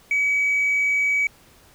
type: tone with tanh clipping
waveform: triangle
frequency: 2275 Hz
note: C#7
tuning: 44 cents sharp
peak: -18 dBFS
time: 0.11-1.27 s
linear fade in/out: 2 ms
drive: 5 dB
effects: pink hiss -53 dBFS RMS until 1.74 s